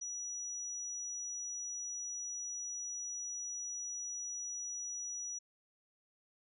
sine tone, 5850 Hz, F#8, 21 cents flat, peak -39 dBFS, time 0.01-5.39 s, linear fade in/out 10 ms, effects none

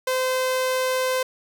sawtooth tone, 515 Hz, C5, 28 cents flat, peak -17 dBFS, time 0.07-1.23 s, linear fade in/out 5 ms, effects none

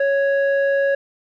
square tone with low-pass filter, 554.4 Hz, C#5, in tune, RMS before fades -18 dBFS, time 0-0.95 s, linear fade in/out 5 ms, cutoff 1300 Hz, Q 7, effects none

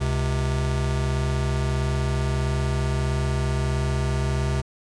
square tone pair together, 69.25 / 130.81 Hz, C#2 / C3, -1 / 0 cents, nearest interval major seventh, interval 1101 cents, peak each -25 dBFS, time 0-4.62 s, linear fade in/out 20 ms, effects resampled to 22050 Hz

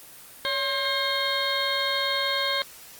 harmonic tone with a mistuned harmonic, 533 Hz, C5, 32 cents sharp, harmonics 1 / 2 / 3 / 4 / 6 / 7 / 8, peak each -31 / -31 / -31 / -31 / -31 / -31 / -31 dBFS, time 0.45-2.62 s, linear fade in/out 0 ms, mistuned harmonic 1, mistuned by +93 cents, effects white hiss -46 dBFS RMS until 2.99 s + Opus 24 kbps

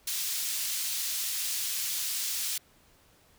pink high-pass noise, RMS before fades -32 dBFS, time 0.07-2.58 s, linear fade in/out 5 ms, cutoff 4100 Hz, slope 12 dB/octave, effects pink hiss -62 dBFS RMS until 3.38 s

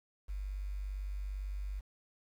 sine tone with quantisation, 48.86 Hz, G1, 5 cents flat, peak -36 dBFS, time 0.28-1.81 s, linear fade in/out 20 ms, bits 10, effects none

